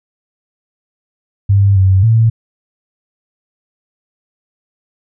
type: tone with pitch steps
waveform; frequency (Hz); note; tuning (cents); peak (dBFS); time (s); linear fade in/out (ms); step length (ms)
sine; 99.4 / 95 / 113; G2 / F#2 / A2; +25 / +46 / +47; -6; 1.49-2.3; 10; 270
effects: none